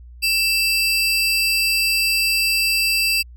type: tone pair together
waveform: 45% pulse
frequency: 2655 / 4735 Hz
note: E7 / D8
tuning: +12 / +13 cents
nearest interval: minor seventh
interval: 1001 cents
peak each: -19 dBFS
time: 0.22-3.23 s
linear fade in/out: 20 ms
effects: added 60 Hz sine -38 dBFS peak until 3.36 s